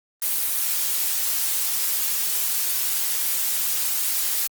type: noise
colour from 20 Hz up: blue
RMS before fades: -23 dBFS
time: 0.22-4.47 s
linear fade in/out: 2 ms
effects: Opus 24 kbps